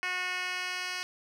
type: tone with band-pass filter sweep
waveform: 10% pulse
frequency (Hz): 364.1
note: F#4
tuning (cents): -28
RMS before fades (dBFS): -34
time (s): 0.03-1.03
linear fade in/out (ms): 0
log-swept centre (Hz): 2400 to 3700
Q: 1.6
effects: none